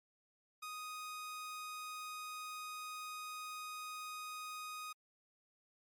sawtooth tone, 1246 Hz, D#6, 2 cents sharp, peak -40 dBFS, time 0.62-4.93 s, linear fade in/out 10 ms, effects MP3 64 kbps

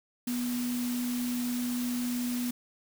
sine tone in noise, 244.7 Hz, B3, 16 cents flat, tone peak -29 dBFS, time 0.27-2.51 s, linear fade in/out 5 ms, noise white, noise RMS -40 dBFS, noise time 0.27-2.51 s, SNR +8 dB, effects none

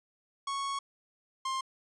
45% pulse tone pair in turn, 1106 / 1057.4 Hz, C#6 / C6, -4 / +18 cents, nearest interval minor second, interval 78 cents, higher first, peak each -32 / -31 dBFS, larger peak second, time 0.47-0.79 / 1.45-1.61 s, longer first, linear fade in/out 5 ms, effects resampled to 22050 Hz

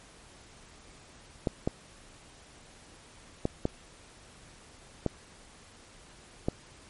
clicks, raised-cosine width 2 ms, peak -13 dBFS, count 6, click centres 1.472 / 1.675 / 3.454 / 3.654 / 5.063 / 6.485 s, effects pink hiss -54 dBFS RMS until 6.89 s + MP3 48 kbps

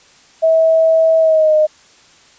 sine tone with pitch glide, 647 to 615.6 Hz, E5 to D#5, -32 to -19 cents, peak -8 dBFS, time 0.42-1.67 s, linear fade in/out 20 ms, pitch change -87 cents, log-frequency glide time 1.19-1.55 s, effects white hiss -47 dBFS RMS until 2.38 s + resampled to 16000 Hz

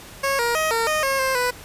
15% pulse tone with pitch steps, 548 / 472.5 / 630 / 457.5 / 617 / 541 / 528 / 495.3 Hz, C#5 / A#4 / D#5 / A#4 / D#5 / C#5 / C5 / B4, -20 / +23 / +21 / -32 / -15 / -42 / +16 / +5 cents, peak -13 dBFS, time 0.23-1.51 s, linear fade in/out 10 ms, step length 160 ms, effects pink hiss -41 dBFS RMS until 1.64 s + resampled to 32000 Hz

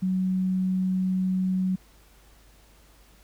sine tone, 186.3 Hz, F#3, 12 cents sharp, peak -22 dBFS, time 0.02-1.76 s, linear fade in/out 10 ms, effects added 50 Hz sine -55 dBFS peak until 3.23 s + pink hiss -58 dBFS RMS until 3.23 s

